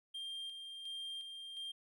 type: tone with tremolo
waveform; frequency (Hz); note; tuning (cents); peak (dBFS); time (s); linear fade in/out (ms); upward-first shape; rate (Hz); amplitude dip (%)
triangle; 3191; G7; +30; -40; 0.14-1.72; 10; square; 1.4; 40
effects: none